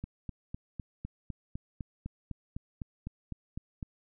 click train, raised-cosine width 5 ms, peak -25 dBFS, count 16, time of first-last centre 0.04-3.828 s, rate 3.96 Hz, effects none

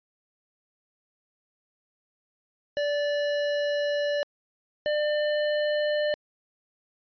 square tone pair in turn, 582 / 597.7 Hz, D5 / D5, -16 / +30 cents, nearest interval unison, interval 46 cents, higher second, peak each -25 / -24 dBFS, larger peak second, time 2.77-4.23 / 4.86-6.14 s, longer first, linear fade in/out 0 ms, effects resampled to 11025 Hz

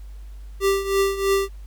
square tone with tremolo, 392.4 Hz, G4, 2 cents sharp, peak -16 dBFS, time 0.6-1.49 s, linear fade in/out 50 ms, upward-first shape triangle, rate 3.1 Hz, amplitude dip 80%, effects added 50 Hz sine -35 dBFS peak until 1.66 s + pink hiss -58 dBFS RMS until 1.66 s

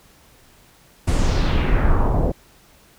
brown noise with low-pass filter sweep, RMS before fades -17 dBFS, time 1.07-2.32 s, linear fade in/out 10 ms, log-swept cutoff 10000 to 540 Hz, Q 2.1, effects pink hiss -52 dBFS RMS until 2.98 s

